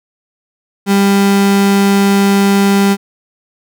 35% pulse tone, 198.5 Hz, G3, 22 cents sharp, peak -6 dBFS, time 0.86-2.97 s, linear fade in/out 50 ms, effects none

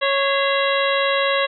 harmonic tone with a mistuned harmonic, 552 Hz, C#5, 7 cents flat, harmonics 1 / 2 / 3 / 4 / 5 / 6 / 7, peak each -20 / -23 / -25 / -26 / -27 / -28 / -28 dBFS, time 0.01-1.47 s, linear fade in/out 20 ms, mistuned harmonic 4, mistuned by -130 cents, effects none

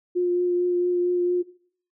sine tone with vibrato, 355 Hz, F4, 28 cents sharp, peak -19 dBFS, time 0.15-1.43 s, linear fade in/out 20 ms, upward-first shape triangle, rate 4.4 Hz, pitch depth 15 cents each way, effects noise-tail reverb RT60 0.5 s tail -17 dB re dry

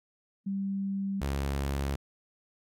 sine / sawtooth tone pair in turn, 196 / 69.3 Hz, G3 / C#2, 0 / 0 cents, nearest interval octave + tritone, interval 1800 cents, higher first, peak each -29 / -25 dBFS, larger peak second, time 0.46-1.21 / 1.21-1.96 s, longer neither, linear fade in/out 10 ms, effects AAC 64 kbps

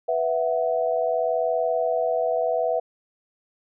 sine chord, B suspended fourth, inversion none, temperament equal, 493.9 / 659.3 / 740 Hz, B4 / E5 / F#5, 0 / 0 / 0 cents, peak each -25 / -23 / -28 dBFS, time 0.08-2.8 s, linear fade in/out 10 ms, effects none

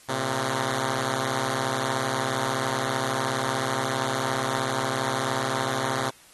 5% pulse beating tone pair, 115.2 / 132.2 Hz, A#2 / C3, -20 / +18 cents, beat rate 17 Hz, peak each -20 / -15 dBFS, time 0.08-6.11 s, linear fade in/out 20 ms, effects white hiss -52 dBFS RMS until 6.33 s + AAC 32 kbps

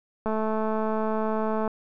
click train, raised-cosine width 1 ms, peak -15 dBFS, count 310, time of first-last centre 0.26-1.677 s, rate 218 Hz, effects none

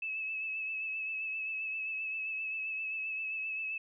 sine tone with vibrato, 2601 Hz, E7, 24 cents flat, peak -34 dBFS, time 0.02-3.78 s, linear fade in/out 5 ms, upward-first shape sine, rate 7.6 Hz, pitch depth 29 cents each way, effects none

